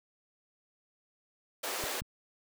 pink high-pass noise, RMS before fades -36 dBFS, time 1.63-2.01 s, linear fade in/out 10 ms, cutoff 370 Hz, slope 24 dB/octave
clicks, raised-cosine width 5 ms, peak -31 dBFS, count 2, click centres 1.839 / 2.019 s
effects none

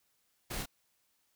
pink noise with echo, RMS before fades -39 dBFS, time 0.5-0.63 s, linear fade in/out 10 ms, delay 30 ms, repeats 1, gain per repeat -3 dB, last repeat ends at 0.66 s, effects white hiss -75 dBFS RMS until 1.35 s

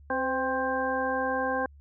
harmonic tone with a mistuned harmonic, 263.5 Hz, C4, 12 cents sharp, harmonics 1 / 2 / 3 / 4 / 6, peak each -34 / -30 / -32 / -33 / -32 dBFS, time 0.1-1.66 s, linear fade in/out 2 ms, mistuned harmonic 2, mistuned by -39 cents, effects added 71 Hz sine -49 dBFS peak until 1.8 s

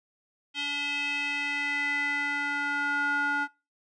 square tone with band-pass filter sweep, 286.8 Hz, D4, 41 cents flat, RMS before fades -29 dBFS, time 0.54-3.48 s, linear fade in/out 50 ms, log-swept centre 3000 to 1300 Hz, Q 4.6, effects noise-tail reverb RT60 0.3 s tail -25 dB re dry + resampled to 22050 Hz

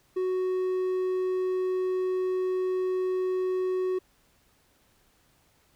triangle tone, 370.4 Hz, F#4, 2 cents sharp, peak -23 dBFS, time 0.16-3.99 s, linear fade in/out 10 ms, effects pink hiss -65 dBFS RMS until 5.75 s

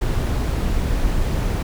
brown noise, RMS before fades -20 dBFS, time 0.01-1.63 s, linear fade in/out 10 ms, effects none

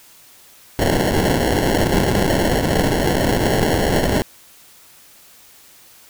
white noise with sample-and-hold, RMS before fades -17 dBFS, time 0.79-4.22 s, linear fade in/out 0 ms, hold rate 1225 Hz, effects white hiss -47 dBFS RMS until 6.09 s

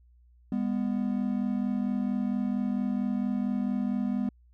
triangle tone pair together, 202.5 / 246.9 Hz, G#3 / B3, -43 / 0 cents, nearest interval minor third, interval 343 cents, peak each -27 dBFS, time 0.52-4.29 s, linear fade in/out 2 ms, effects added 60 Hz sine -56 dBFS peak until 4.53 s

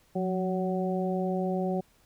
harmonic tone with a mistuned harmonic, 186.9 Hz, F#3, 18 cents sharp, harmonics 1 / 2 / 3 / 4, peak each -29 / -32 / -34 / -35 dBFS, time 0.15-1.81 s, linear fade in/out 10 ms, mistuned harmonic 1, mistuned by -46 cents, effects pink hiss -64 dBFS RMS until 2.05 s

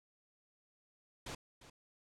pink noise with echo, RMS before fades -44 dBFS, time 1.26-1.35 s, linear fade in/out 5 ms, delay 350 ms, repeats 1, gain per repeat -14 dB, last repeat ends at 1.7 s, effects low-pass 8000 Hz 12 dB/octave

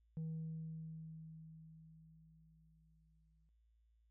sine tone with exponential decay, 160 Hz, D#3, 49 cents sharp, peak -37 dBFS, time 0.17-3.49 s, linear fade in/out 0 ms, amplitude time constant 720 ms, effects tanh soft clip ceiling -39 dBFS + added 56 Hz sine -70 dBFS peak until 4.1 s

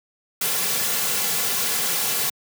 white noise with comb filter, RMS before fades -23 dBFS, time 0.41-2.3 s, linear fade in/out 5 ms, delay 3.2 ms, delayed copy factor -0.65, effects high-pass 150 Hz 12 dB/octave

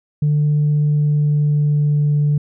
sine tone with pitch glide, 148.7 to 147.08 Hz, D3 to D3, +22 to +3 cents, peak -11 dBFS, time 0.22-2.38 s, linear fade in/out 5 ms, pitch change -19 cents, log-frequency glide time 0.74-2.25 s, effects tanh soft clip ceiling -10 dBFS

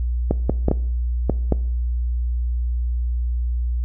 clicks, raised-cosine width 2 ms, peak -4 dBFS, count 6, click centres 0.31 / 0.496 / 0.684 / 0.714 / 1.297 / 1.523 s, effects noise-tail reverb RT60 0.6 s tail -20 dB re dry + added 60 Hz sine -19 dBFS peak until 3.84 s

